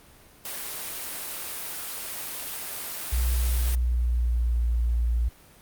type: high-pass noise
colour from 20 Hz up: white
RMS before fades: -34 dBFS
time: 0.45-3.75 s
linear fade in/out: 2 ms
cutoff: 280 Hz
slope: 12 dB/octave
type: tone with pitch glide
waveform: sine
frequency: 60.8 to 58.56 Hz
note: B1 to A#1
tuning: -26 to +9 cents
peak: -21 dBFS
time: 3.12-5.29 s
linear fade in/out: 10 ms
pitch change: -65 cents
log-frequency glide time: 3.68-4.59 s
effects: pink hiss -53 dBFS RMS until 5.61 s + Opus 32 kbps